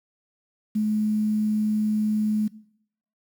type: tone with quantisation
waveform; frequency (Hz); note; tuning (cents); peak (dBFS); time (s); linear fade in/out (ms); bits
sine; 213.6; G#3; +49; -20; 0.75-2.48; 10; 8
effects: noise-tail reverb RT60 0.7 s tail -20 dB re dry